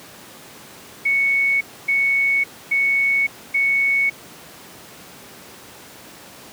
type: tone bursts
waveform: sine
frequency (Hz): 2217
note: C#7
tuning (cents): 0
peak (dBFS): -15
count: 4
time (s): 1.05-4.1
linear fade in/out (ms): 10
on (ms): 560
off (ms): 270
effects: pink hiss -41 dBFS RMS until 6.52 s + high-pass 150 Hz 12 dB/octave